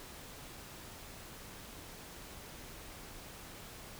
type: silence
effects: pink hiss -50 dBFS RMS until 3.99 s